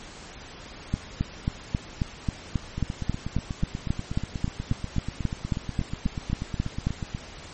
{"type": "two click trains", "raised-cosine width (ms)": 5, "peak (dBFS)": [-17, -11], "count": [37, 23], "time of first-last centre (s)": [[2.78, 7.149], [0.94, 6.87]], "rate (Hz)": [8.24, 3.71], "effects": ["pink hiss -43 dBFS RMS until 7.53 s", "MP3 32 kbps"]}